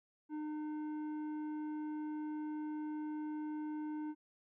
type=tone with tanh clipping; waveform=sine; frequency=304.2 Hz; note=D#4; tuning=39 cents flat; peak=-40 dBFS; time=0.29-4.15 s; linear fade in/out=50 ms; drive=9 dB; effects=none